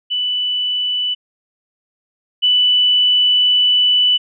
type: tone pair in turn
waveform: sine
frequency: 2979 / 2979 Hz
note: F#7 / F#7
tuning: +11 / +11 cents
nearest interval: unison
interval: 0 cents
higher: neither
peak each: -16 / -10 dBFS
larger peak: second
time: 0.1-1.15 / 2.42-4.18 s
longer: second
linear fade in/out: 20 ms
effects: none